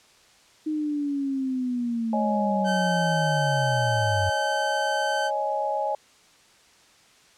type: linear sweep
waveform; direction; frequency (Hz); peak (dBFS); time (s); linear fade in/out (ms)
sine; down; 311.1 to 92.5; -24; 0.66-4.3; 10
type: chord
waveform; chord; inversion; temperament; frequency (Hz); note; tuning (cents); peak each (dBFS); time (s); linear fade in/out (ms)
sine; C# suspended second; none; equal with one note detuned; 554.4 / 622.3 / 836.4; C#5 / D#5 / G#5; 0 / 0 / +12; -30 / -29 / -26; 2.13-5.95; 2
type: tone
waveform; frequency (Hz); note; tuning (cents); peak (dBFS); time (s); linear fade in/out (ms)
sawtooth; 1538; G6; -33; -24; 2.64-5.31; 50
effects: white hiss -56 dBFS RMS until 7.37 s + low-pass 7000 Hz 12 dB/octave